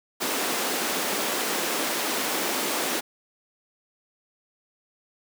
pink high-pass noise, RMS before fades -27 dBFS, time 0.2-3.01 s, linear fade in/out 20 ms, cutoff 250 Hz, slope 24 dB/octave, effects none

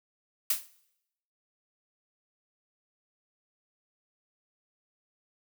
blue noise with exponential decay, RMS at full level -22 dBFS, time 0.5-0.68 s, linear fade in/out 5 ms, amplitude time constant 37 ms, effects noise-tail reverb RT60 0.8 s tail -19 dB re dry

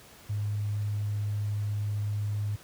sine tone, 103.83 Hz, G#2, in tune, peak -27 dBFS, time 0.29-2.56 s, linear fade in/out 10 ms, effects pink hiss -52 dBFS RMS until 2.63 s + high-pass 60 Hz 12 dB/octave

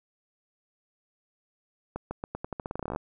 accelerating click train, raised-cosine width 1 ms, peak -19 dBFS, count 19, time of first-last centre 1.96-2.96 s, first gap 150 ms, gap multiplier 0.86, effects none

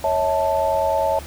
sine chord, A major, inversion first, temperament equal with one note detuned, 554.4 / 644.2 / 880 Hz, C#5 / E5 / A5, 0 / -40 / 0 cents, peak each -22 / -21 / -21 dBFS, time 0.04-1.19 s, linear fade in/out 2 ms, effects added 74 Hz sine -37 dBFS peak until 1.26 s + pink hiss -39 dBFS RMS until 1.26 s

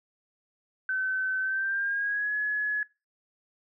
sine tone with pitch glide, 1527 to 1694.3 Hz, G6 to G#6, -46 to +34 cents, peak -26 dBFS, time 0.89-2.83 s, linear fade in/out 2 ms, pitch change +180 cents, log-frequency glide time 1.4-2.35 s, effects noise-tail reverb RT60 0.3 s tail -24 dB re dry

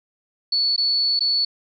sine tone with dropouts, 4435 Hz, C#8, in tune, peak -17 dBFS, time 0.52-1.45 s, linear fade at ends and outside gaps 5 ms, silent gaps 0.763-0.778 / 1.193-1.206 s, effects none

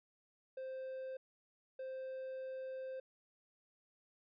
triangle tone bursts at uneven times, 523.3 Hz, C5, in tune, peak -40 dBFS, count 2, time 0.57-1.17 / 1.79-3 s, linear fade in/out 5 ms, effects resampled to 11025 Hz

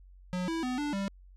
square tone with pitch steps, 181.3 / 328.2 / 251.9 / 293.1 / 197 Hz, F#3 / E4 / B3 / D4 / G3, -35 / -8 / +34 / -3 / +9 cents, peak -31 dBFS, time 0.33-1.08 s, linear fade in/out 0 ms, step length 150 ms, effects added 46 Hz sine -51 dBFS peak until 1.36 s + low-pass 7000 Hz 12 dB/octave

